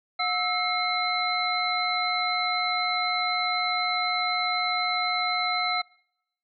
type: tone cluster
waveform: sine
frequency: 725 / 1308 / 2144 / 4048 Hz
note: F#5 / E6 / C7 / B7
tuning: -35 / -14 / +42 / +42 cents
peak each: -29 dBFS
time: 0.19-5.82 s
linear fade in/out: 10 ms
effects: noise-tail reverb RT60 0.8 s tail -25 dB re dry